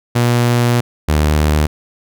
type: tone pair in turn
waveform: sawtooth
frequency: 120.3 / 75.78 Hz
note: B2 / D#2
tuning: -45 / -45 cents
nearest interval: minor sixth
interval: 800 cents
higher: first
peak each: -7 dBFS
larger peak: neither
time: 0.15-0.81 / 1.08-1.67 s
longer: first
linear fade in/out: 10 ms
effects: none